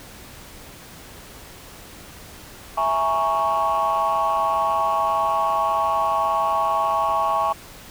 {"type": "chord", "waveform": "sine", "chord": "A# half-diminished seventh", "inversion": "second", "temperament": "equal", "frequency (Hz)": [659.3, 830.6, 932.3, 1108.7], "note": ["E5", "G#5", "A#5", "C#6"], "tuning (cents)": [0, 0, 0, 0], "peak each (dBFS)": [-24, -22, -26, -20], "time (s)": [2.77, 7.53], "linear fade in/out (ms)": 10, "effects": ["tanh soft clip ceiling -13 dBFS", "pink hiss -42 dBFS RMS until 7.9 s"]}